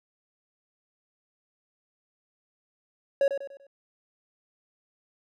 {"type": "tone with echo", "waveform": "triangle", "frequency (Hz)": 555, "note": "C#5", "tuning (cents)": 2, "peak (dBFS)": -17, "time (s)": [3.21, 3.28], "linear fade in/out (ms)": 2, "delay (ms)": 97, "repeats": 4, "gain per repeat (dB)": -8, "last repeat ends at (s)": 3.668, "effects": []}